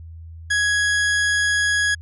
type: tone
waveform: 40% pulse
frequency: 1666 Hz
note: G#6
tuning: 5 cents sharp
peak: -16 dBFS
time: 0.5-1.95 s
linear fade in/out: 10 ms
effects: added 82 Hz sine -35 dBFS peak until 2.01 s + resampled to 24000 Hz